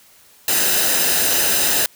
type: noise with comb filter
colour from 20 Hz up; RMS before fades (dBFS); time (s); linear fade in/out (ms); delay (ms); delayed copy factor
white; -17; 0.48-1.86; 2; 0.89; -0.55
effects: white hiss -50 dBFS RMS until 1.95 s